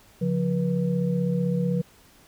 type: tone cluster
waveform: sine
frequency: 141 / 176.8 / 483.7 Hz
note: C#3 / F3 / B4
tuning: +30 / +22 / -36 cents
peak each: -28 / -23 / -30 dBFS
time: 0.21-1.82 s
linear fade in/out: 10 ms
effects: pink hiss -55 dBFS RMS until 2.27 s